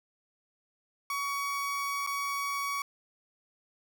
30% pulse tone with dropouts, 1126 Hz, C#6, 27 cents sharp, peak -28 dBFS, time 1.1-2.82 s, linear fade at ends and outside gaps 2 ms, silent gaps 2.065-2.072 s, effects none

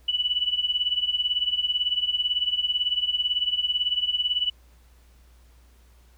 sine tone with tremolo, 2961 Hz, F#7, 1 cent sharp, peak -18 dBFS, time 0.08-4.5 s, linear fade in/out 5 ms, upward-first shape triangle, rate 18 Hz, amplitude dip 90%, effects added 60 Hz sine -52 dBFS peak until 6.17 s + pink hiss -62 dBFS RMS until 6.17 s

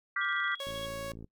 sine chord, G dominant seventh, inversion second, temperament just, 1176 / 1411.2 / 1568 / 1960 Hz, D6 / F6 / G6 / B6, +2 / +18 / 0 / -14 cents, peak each -35 / -35 / -35 / -33 dBFS, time 0.16-0.55 s, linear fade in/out 5 ms
sine tone with tremolo, 3322 Hz, G#7, in tune, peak -39 dBFS, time 0.21-0.86 s, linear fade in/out 5 ms, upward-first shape square, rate 13 Hz, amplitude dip 55%
sawtooth tone, 554.4 Hz, C#5, in tune, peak -33 dBFS, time 0.6-1.12 s, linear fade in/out 2 ms
click train, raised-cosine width 3 ms, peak -33 dBFS, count 33, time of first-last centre 0.67-1.243 s, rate 55.8 Hz
effects noise-tail reverb RT60 0.1 s tail -22 dB re dry

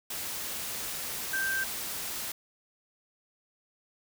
sine tone in noise, 1568 Hz, G6, in tune, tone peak -28 dBFS, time 1.33-1.64 s, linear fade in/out 5 ms, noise white, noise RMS -36 dBFS, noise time 0.1-2.32 s, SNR +5 dB, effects none

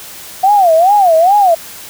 sine tone with vibrato, 729 Hz, F#5, 26 cents flat, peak -5 dBFS, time 0.43-1.55 s, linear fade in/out 10 ms, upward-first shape sine, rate 2.4 Hz, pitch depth 230 cents each way, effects white hiss -31 dBFS RMS until 1.89 s

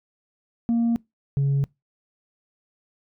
sine tone pair in turn, 233.1 / 139.11 Hz, A#3 / C#3, 0 / +6 cents, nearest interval major sixth, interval 894 cents, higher first, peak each -16 dBFS, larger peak neither, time 0.69-0.96 / 1.37-1.64 s, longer neither, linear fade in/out 0 ms, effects noise-tail reverb RT60 0.2 s tail -25 dB re dry + tanh soft clip ceiling -17 dBFS

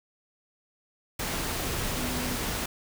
sine tone in noise, 248.3 Hz, B3, 9 cents sharp, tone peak -34 dBFS, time 1.96-2.36 s, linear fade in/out 5 ms, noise pink, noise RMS -31 dBFS, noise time 1.19-2.66 s, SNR -6 dB, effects none

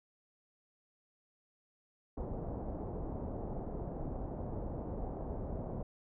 pink low-pass noise, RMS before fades -40 dBFS, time 2.17-5.83 s, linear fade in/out 5 ms, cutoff 760 Hz, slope 24 dB/octave, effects none

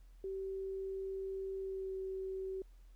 sine tone with pitch glide, 385 to 380.8 Hz, G4 to F#4, -31 to +50 cents, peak -38 dBFS, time 0.24-2.62 s, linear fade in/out 2 ms, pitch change -19 cents, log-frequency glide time 1.59-1.95 s, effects added 42 Hz sine -55 dBFS peak until 2.95 s + pink hiss -75 dBFS RMS until 2.95 s

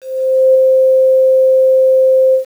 sine tone with ADSR envelope, 523.3 Hz, C5, in tune, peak -4 dBFS, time 0.01-2.45 s, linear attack 540 ms, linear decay 5 ms, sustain -2 dB, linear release 110 ms, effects 7-bit

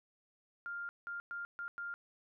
sine tone bursts at uneven times, 1400 Hz, F6, 4 cents sharp, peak -39 dBFS, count 5, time 0.66-0.89 / 1.07-1.2 / 1.31-1.45 / 1.59-1.68 / 1.78-1.94 s, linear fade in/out 0 ms, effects none

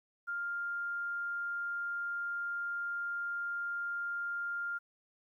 sine tone, 1400 Hz, F6, 4 cents sharp, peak -34 dBFS, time 0.27-4.79 s, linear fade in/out 20 ms, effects 12-bit

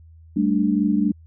sine chord, G suspended second, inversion none, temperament equal, 196 / 220 / 293.7 Hz, G3 / A3 / D4, 0 / 0 / 0 cents, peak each -21 dBFS, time 0.36-1.12 s, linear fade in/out 10 ms, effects added 81 Hz sine -44 dBFS peak until 1.26 s

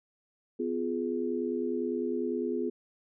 sine chord, F diminished, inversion second, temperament just, 251.4 / 349.2 / 419.1 Hz, Cb4 / F4 / Ab4, +31 / 0 / +16 cents, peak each -33 dBFS, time 0.59-2.7 s, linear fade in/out 10 ms, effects none

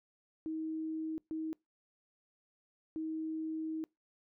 sine tone bursts at uneven times, 317.3 Hz, D#4, 34 cents sharp, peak -35 dBFS, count 3, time 0.46-1.18 / 1.31-1.53 / 2.96-3.84 s, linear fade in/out 0 ms, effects noise-tail reverb RT60 0.2 s tail -25 dB re dry

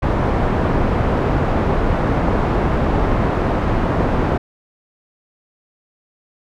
pink low-pass noise, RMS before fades -17 dBFS, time 0.02-4.38 s, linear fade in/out 10 ms, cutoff 1100 Hz, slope 12 dB/octave, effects none

